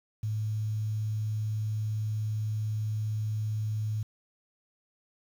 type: tone with quantisation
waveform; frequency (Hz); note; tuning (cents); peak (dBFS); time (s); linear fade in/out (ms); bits
sine; 107.8; A2; -35; -28; 0.23-4.03; 5; 9
effects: none